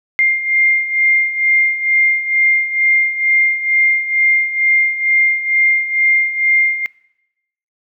sine beating tone pair, 2108 / 2110.2 Hz, C7 / C7, +12 / +14 cents, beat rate 2.2 Hz, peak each -18 / -13 dBFS, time 0.19-6.86 s, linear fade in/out 0 ms, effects noise-tail reverb RT60 0.9 s tail -22 dB re dry

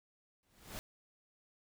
pink noise with exponential growth, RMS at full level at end -41 dBFS, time 0.43-0.79 s, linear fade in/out 0 ms, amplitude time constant 77 ms, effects none

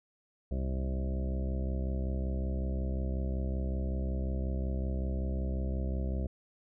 harmonic tone with a mistuned harmonic, 65.41 Hz, C2, in tune, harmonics 1 / 2 / 3 / 4 / 5 / 6 / 8 / 9 / 10, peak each -31 / -41 / -39 / -47 / -46 / -47 / -47 / -49 / -50 dBFS, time 0.51-6.27 s, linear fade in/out 5 ms, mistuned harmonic 1, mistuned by +19 cents, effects none

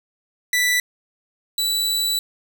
sawtooth tone pair in turn, 1975.5 / 3951 Hz, B6 / B7, 0 / 0 cents, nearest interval octave, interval 1200 cents, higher second, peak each -13 / -16 dBFS, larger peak first, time 0.53-0.8 / 1.58-2.19 s, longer second, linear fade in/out 2 ms, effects none

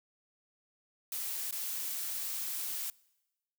blue noise with dropouts, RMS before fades -37 dBFS, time 1.12-2.9 s, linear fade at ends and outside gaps 1 ms, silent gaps 1.51-1.525 s, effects noise-tail reverb RT60 1.0 s tail -24 dB re dry

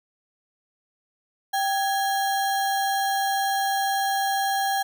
sine tone with sample-and-hold, 784 Hz, G5, in tune, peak -21 dBFS, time 1.53-4.83 s, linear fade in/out 10 ms, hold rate 2450 Hz, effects none

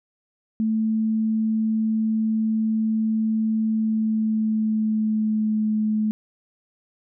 sine tone with pitch glide, 220 to 215.1 Hz, A3 to A3, 0 to -39 cents, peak -19 dBFS, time 0.6-6.11 s, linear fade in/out 0 ms, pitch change -39 cents, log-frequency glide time 3.66-5.73 s, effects none

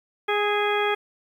harmonic tone with a mistuned harmonic, 413.2 Hz, G#4, 9 cents flat, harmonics 1 / 2 / 3 / 4 / 5 / 6 / 8, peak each -24 / -27 / -29 / -30 / -31 / -32 / -33 dBFS, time 0.28-0.95 s, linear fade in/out 10 ms, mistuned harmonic 3, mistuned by +24 cents, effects 9-bit

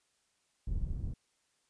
pink low-pass noise, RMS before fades -35 dBFS, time 0.67-1.14 s, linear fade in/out 5 ms, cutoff 100 Hz, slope 12 dB/octave, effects white hiss -75 dBFS RMS until 1.69 s + resampled to 22050 Hz

